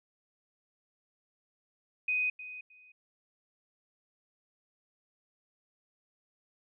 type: tone with echo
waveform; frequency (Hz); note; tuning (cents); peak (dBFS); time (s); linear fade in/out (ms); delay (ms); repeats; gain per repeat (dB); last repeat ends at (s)
sine; 2499; D#7; +7; -27; 2.08-2.3; 5; 310; 2; -14; 2.92
effects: none